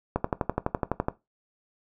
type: click train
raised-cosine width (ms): 1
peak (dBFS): -10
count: 12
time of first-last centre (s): 0.16-1.084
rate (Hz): 11.9
effects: noise-tail reverb RT60 0.2 s tail -17 dB re dry